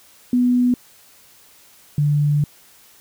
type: tone pair in turn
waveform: sine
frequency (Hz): 246.9 / 146.81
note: B3 / D3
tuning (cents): 0 / 0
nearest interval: major sixth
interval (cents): 900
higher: first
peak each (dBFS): -13 / -14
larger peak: first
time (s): 0.33-0.74 / 1.98-2.44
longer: second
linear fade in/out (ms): 2
effects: white hiss -50 dBFS RMS until 3 s